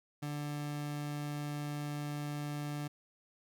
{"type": "tone", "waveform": "30% pulse", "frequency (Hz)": 146.83, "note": "D3", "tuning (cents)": 0, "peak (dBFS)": -34, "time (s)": [0.22, 2.88], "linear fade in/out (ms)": 10, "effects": []}